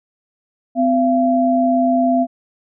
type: tone pair together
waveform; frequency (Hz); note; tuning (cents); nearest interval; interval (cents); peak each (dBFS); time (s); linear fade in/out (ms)
sine; 255.4 / 681.8; C4 / F5; -42 / -42; octave + perfect fourth; 1700; -15; 0.75-2.27; 50
effects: none